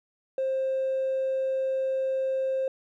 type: tone with hard clipping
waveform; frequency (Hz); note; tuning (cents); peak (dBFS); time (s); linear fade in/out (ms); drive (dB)
sine; 529; C5; +19; -25; 0.38-2.68; 2; 1
effects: none